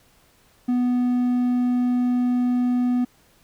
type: tone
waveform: triangle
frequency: 246.9 Hz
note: B3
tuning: in tune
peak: -16 dBFS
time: 0.68-3.05 s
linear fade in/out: 10 ms
effects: pink hiss -58 dBFS RMS until 3.43 s